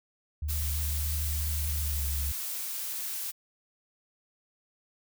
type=tone with pitch glide; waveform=sine; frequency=75 to 69.98 Hz; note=D2 to C#2; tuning=+37 to +17 cents; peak=-29 dBFS; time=0.42-2.32 s; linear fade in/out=5 ms; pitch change=-120 cents; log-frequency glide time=1.8-2.01 s
type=noise; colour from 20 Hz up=blue; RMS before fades=-35 dBFS; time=0.48-3.32 s; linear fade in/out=20 ms
effects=none